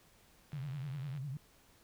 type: click train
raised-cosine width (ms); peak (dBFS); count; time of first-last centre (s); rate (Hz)
0.3; -40; 56; 0.52-1.175; 84
type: tone with vibrato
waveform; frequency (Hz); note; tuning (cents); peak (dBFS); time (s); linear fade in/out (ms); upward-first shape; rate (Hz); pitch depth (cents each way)
sine; 138.59; C#3; 0; -38; 0.53-1.37; 2; triangle; 10; 180
effects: pink hiss -65 dBFS RMS until 1.83 s